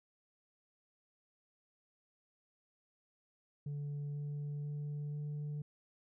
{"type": "tone with pitch steps", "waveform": "sine", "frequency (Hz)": [144.8, 145.81, 146.82, 147.84], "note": ["D3", "D3", "D3", "D3"], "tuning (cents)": [-24, -12, 0, 12], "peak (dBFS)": -35, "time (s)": [3.66, 5.62], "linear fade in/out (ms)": 5, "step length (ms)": 490, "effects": ["tanh soft clip ceiling -37 dBFS"]}